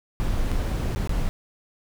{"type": "noise with dropouts", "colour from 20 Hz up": "brown", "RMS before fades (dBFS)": -24, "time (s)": [0.2, 1.29], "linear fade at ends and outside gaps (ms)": 0, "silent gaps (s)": [[0.516, 0.52], [0.949, 0.96], [1.074, 1.094]], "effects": []}